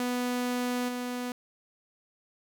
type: tone with level steps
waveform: sawtooth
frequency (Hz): 246.9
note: B3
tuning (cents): 0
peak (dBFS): -24 / -28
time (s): 0-1.32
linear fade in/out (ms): 2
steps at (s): 0.88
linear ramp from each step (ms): 10
effects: none